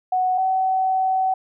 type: tone pair in turn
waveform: sine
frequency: 740 / 756.4 Hz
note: F#5 / F#5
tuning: 0 / +38 cents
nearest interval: unison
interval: 38 cents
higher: second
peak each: -17 dBFS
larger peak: neither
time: 0.12-0.38 / 0.38-1.34 s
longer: second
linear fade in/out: 5 ms
effects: none